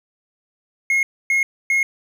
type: tone bursts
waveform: triangle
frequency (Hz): 2158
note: C#7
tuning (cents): -47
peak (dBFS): -13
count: 3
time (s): 0.9-1.83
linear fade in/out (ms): 2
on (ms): 130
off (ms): 270
effects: none